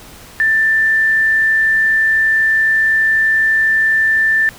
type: tone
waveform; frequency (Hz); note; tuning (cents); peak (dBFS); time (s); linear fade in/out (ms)
sine; 1774; A6; +14; -10; 0.4-4.49; 0
effects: pink hiss -38 dBFS RMS until 4.58 s